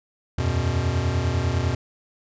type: chord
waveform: square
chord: E suspended second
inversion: none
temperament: equal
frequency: 82.41 / 92.5 / 123.47 Hz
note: E2 / F#2 / B2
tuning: 0 / 0 / 0 cents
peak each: -26 dBFS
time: 0.38-1.75 s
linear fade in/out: 5 ms
effects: resampled to 16000 Hz